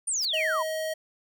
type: exponential sweep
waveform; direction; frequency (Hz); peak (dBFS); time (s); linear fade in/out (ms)
sine; down; 9670 to 922; -25; 0.07-0.63; 10
type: noise with exponential growth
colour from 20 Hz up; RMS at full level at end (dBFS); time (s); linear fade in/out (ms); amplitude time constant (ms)
blue; -33; 0.15-0.25; 0; 21
type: tone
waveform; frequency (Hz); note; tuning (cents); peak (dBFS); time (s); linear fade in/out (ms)
square; 632; D#5; +27; -29; 0.33-0.94; 10
effects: none